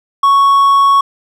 triangle tone, 1110 Hz, C#6, 2 cents sharp, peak -4 dBFS, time 0.23-1.01 s, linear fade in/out 5 ms, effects none

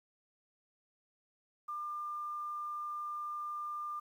sine tone with quantisation, 1198 Hz, D6, 34 cents sharp, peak -37 dBFS, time 1.68-4 s, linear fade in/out 10 ms, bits 11, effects none

